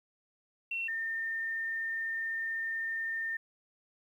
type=tone pair in turn; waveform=sine; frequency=2715 / 1812.1 Hz; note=F7 / A#6; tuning=-50 / -49 cents; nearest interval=perfect fifth; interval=699 cents; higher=first; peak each=-32 / -32 dBFS; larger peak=neither; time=0.71-0.88 / 0.88-3.37 s; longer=second; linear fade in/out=5 ms; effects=11-bit